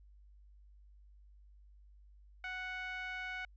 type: tone with low-pass filter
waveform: 5% pulse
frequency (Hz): 740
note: F#5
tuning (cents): 0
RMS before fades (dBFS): -42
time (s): 2.44-3.45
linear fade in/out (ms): 2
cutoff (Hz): 1900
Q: 4
effects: added 50 Hz sine -57 dBFS peak until 3.56 s + resampled to 16000 Hz